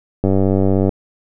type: click train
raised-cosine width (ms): 2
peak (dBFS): -3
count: 64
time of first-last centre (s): 0.24-0.892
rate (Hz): 96.6
effects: none